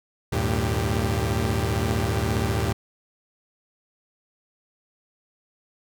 sawtooth tone cluster, 76.4 / 98.4 / 113.5 / 196.8 Hz, D#2 / G2 / A#2 / G3, -31 / +7 / -46 / +7 cents, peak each -23 / -24 / -22 / -24 dBFS, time 0.32-2.73 s, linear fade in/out 10 ms, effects none

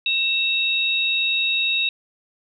sine tone pair together, 2669 / 3775 Hz, E7 / A#7, +21 / +21 cents, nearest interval tritone, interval 600 cents, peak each -21 dBFS, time 0.06-1.89 s, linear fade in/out 2 ms, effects none

